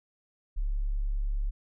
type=tone; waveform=sine; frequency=35.22 Hz; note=C#1; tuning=28 cents sharp; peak=-26 dBFS; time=0.56-1.51 s; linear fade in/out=20 ms; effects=none